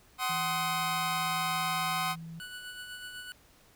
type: chord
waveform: sawtooth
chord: C diminished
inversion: second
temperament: just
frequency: 753.5 / 1046.5 / 1255.8 Hz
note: Gb5 / C6 / Eb6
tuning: +31 / 0 / +16 cents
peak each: -30 dBFS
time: 0.18-2.16 s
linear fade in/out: 50 ms
type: tone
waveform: sine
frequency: 164.4 Hz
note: E3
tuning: 4 cents flat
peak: -40 dBFS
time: 0.29-2.4 s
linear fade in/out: 10 ms
type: tone with tremolo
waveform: 25% pulse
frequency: 1480 Hz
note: F#6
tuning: in tune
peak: -36 dBFS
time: 2.4-3.32 s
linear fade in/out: 0 ms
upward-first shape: sine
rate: 8 Hz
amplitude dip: 40%
effects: pink hiss -61 dBFS RMS until 3.75 s